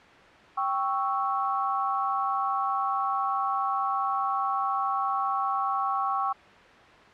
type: chord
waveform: sine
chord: C# diminished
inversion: second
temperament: equal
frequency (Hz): 784 / 1108.7 / 1318.5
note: G5 / C#6 / E6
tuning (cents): 0 / 0 / 0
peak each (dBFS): -29 / -27 / -31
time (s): 0.57-6.33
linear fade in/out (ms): 10
effects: white hiss -50 dBFS RMS until 7.13 s + low-pass 2000 Hz 12 dB/octave